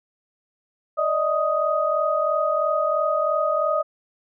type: tone cluster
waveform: sine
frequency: 590 / 633 / 1248 Hz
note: D5 / D#5 / D#6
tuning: +8 / +30 / +5 cents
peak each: -24 / -23 / -23 dBFS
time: 0.97-3.83 s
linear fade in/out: 20 ms
effects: none